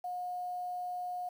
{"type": "tone with quantisation", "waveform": "sine", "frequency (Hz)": 720, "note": "F#5", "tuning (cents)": -47, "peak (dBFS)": -35, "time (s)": [0.04, 1.29], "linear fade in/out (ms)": 5, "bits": 10, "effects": []}